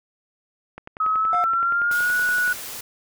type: click train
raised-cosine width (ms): 0.5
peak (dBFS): -21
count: 19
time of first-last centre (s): 0.78-2.478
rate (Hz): 10.6
type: tone with pitch glide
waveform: sine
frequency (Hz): 1278 to 1468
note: D#6 to F#6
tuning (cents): +46 to -14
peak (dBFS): -18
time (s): 1-2.53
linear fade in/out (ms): 5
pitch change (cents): +240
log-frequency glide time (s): 1.11-2.15
type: tone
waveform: triangle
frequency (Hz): 711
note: F5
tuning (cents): +31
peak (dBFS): -21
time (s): 1.33-1.44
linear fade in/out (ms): 0
type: noise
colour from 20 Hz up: white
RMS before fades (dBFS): -34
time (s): 1.91-2.81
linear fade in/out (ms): 5
effects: none